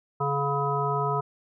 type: harmonic tone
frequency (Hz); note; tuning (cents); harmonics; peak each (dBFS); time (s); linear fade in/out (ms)
141.2; C#3; +32; 1 / 3 / 5 / 7 / 9; -29 / -30 / -32 / -29 / -30; 0.2-1.21; 10
effects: none